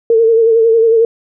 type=tone with vibrato; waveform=sine; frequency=453.7 Hz; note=A#4; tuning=47 cents flat; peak=-6 dBFS; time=0.1-1.05 s; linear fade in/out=2 ms; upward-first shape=sine; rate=11 Hz; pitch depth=43 cents each way; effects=none